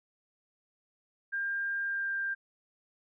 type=tone with pitch glide; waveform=sine; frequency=1600 to 1588.9 Hz; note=G6 to G6; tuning=+35 to +23 cents; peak=-30 dBFS; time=1.32-2.35 s; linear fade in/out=20 ms; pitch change=-12 cents; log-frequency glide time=1.83-2.12 s; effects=none